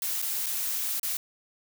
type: noise with dropouts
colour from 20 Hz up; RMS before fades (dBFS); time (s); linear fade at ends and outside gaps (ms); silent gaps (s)
blue; -30; 0.02-1.17; 2; 0.218-0.224 / 0.461-0.466 / 0.997-1.031
effects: none